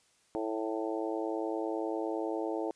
harmonic tone with a mistuned harmonic, 110 Hz, A2, in tune, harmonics 3 / 4 / 5 / 6 / 7 / 8, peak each -35 / -37 / -39 / -41 / -42 / -43 dBFS, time 0.35-2.71 s, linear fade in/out 0 ms, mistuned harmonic 8, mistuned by +15 cents, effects white hiss -68 dBFS RMS until 2.75 s + resampled to 22050 Hz

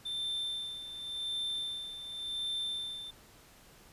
triangle tone with tremolo, 3563 Hz, A7, 21 cents sharp, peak -31 dBFS, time 0.05-3.11 s, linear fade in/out 10 ms, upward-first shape sine, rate 0.9 Hz, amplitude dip 65%, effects pink hiss -58 dBFS RMS until 3.92 s + resampled to 32000 Hz

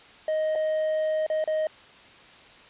triangle tone with dropouts, 624 Hz, D#5, 5 cents sharp, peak -21 dBFS, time 0.28-1.67 s, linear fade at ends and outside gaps 2 ms, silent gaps 0.553-0.557 / 1.265-1.3 / 1.441-1.475 s, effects white hiss -50 dBFS RMS until 2.69 s + resampled to 8000 Hz

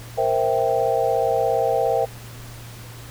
sine chord, C dominant seventh, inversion third, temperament equal, 466.2 / 523.3 / 659.3 / 784 Hz, Bb4 / C5 / E5 / G5, 0 / 0 / 0 / 0 cents, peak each -23 dBFS, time 0.17-2.06 s, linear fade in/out 20 ms, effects added 117 Hz sine -38 dBFS peak until 3.1 s + pink hiss -42 dBFS RMS until 3.1 s

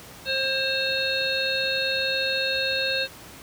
harmonic tone, 533 Hz, C5, 32 cents sharp, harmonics 1 / 3 / 5 / 7 / 8, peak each -29 / -29 / -29 / -29 / -29 dBFS, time 0.25-3.08 s, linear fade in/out 50 ms, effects pink hiss -44 dBFS RMS until 3.42 s + high-pass 60 Hz 12 dB/octave

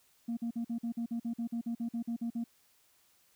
sine tone bursts, 233.1 Hz, A#3, in tune, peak -30 dBFS, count 16, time 0.28-2.441 s, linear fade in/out 10 ms, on 91 ms, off 47 ms, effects tanh soft clip ceiling -30 dBFS + white hiss -68 dBFS RMS until 3.35 s

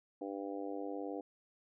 harmonic tone, 99.2 Hz, G2, 21 cents sharp, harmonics 3 / 4 / 5 / 6 / 7 / 8, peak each -42 / -46 / -44 / -52 / -48 / -51 dBFS, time 0.21-1.21 s, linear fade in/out 5 ms, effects none

